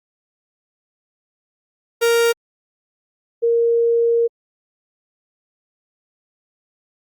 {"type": "tone pair in turn", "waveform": ["45% pulse", "sine"], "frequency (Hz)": [466.2, 466.2], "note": ["A#4", "A#4"], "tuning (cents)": [0, 0], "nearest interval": "unison", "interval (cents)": 0, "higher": "neither", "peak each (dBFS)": -13, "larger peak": "neither", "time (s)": [[2.01, 2.33], [3.42, 4.28]], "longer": "second", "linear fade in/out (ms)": 20, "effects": ["Opus 48 kbps"]}